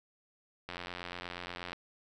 click train, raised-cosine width 0.3 ms, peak -24 dBFS, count 93, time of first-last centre 0.69-1.731 s, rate 88.4 Hz, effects none

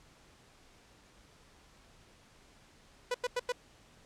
sawtooth tone bursts, 493.9 Hz, B4, in tune, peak -26 dBFS, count 4, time 3.11-3.522 s, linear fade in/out 5 ms, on 34 ms, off 92 ms, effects pink hiss -61 dBFS RMS until 4.05 s + low-pass 8000 Hz 12 dB/octave

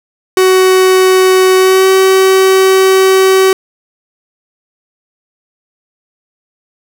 45% pulse tone with pitch glide, 374.3 to 380.6 Hz, F#4 to F#4, +20 to +49 cents, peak -5 dBFS, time 0.37-3.53 s, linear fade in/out 2 ms, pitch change +29 cents, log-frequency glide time 1.56-1.88 s, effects none

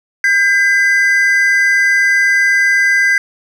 triangle tone pair together, 1600 / 2016 Hz, G6 / B6, +35 / +35 cents, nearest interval major third, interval 400 cents, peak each -10 dBFS, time 0.24-3.18 s, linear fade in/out 2 ms, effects none

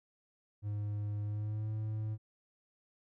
triangle tone with pitch glide, 103.83 to 108.24 Hz, G#2 to A2, 0 to -28 cents, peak -32 dBFS, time 0.62-2.18 s, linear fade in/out 50 ms, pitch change +72 cents, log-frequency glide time 1.23-1.7 s, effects none

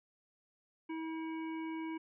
harmonic tone, 322 Hz, E4, 41 cents flat, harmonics 1 / 3 / 5 / 7 / 9, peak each -38 / -47 / -57 / -51 / -61 dBFS, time 0.89-1.98 s, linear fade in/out 10 ms, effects none

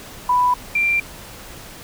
sine tone pair in turn, 990 / 2366 Hz, B5 / D7, +4 / +12 cents, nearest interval octave + minor third, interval 1508 cents, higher second, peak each -13 / -15 dBFS, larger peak first, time 0.29-0.54 / 0.75-1 s, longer neither, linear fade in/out 5 ms, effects pink hiss -38 dBFS RMS until 1.83 s

